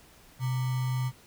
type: tone with sample-and-hold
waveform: sine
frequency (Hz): 127.4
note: C3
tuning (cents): -46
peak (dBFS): -26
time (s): 0.39-1.12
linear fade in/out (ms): 50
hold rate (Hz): 1050
effects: pink hiss -56 dBFS RMS until 1.26 s